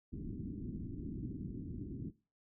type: low-pass noise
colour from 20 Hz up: white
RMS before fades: -43 dBFS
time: 0.12-2.11 s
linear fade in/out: 20 ms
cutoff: 320 Hz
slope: 48 dB/octave
effects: noise-tail reverb RT60 0.3 s tail -18 dB re dry